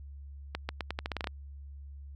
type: accelerating click train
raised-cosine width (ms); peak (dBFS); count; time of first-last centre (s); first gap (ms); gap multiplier
0.3; -17; 11; 0.55-1.272; 140; 0.84
effects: added 70 Hz sine -43 dBFS peak until 2.15 s